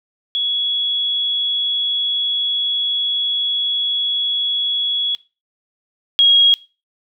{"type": "tone pair in turn", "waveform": "sine", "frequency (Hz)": [3362, 3291], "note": ["G#7", "G#7"], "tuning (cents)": [20, -16], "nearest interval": "unison", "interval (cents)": 36, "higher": "first", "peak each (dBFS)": [-16, -8], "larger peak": "second", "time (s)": [[0.35, 5.15], [6.19, 6.54]], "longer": "first", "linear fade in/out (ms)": 0, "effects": ["noise-tail reverb RT60 0.3 s tail -20 dB re dry"]}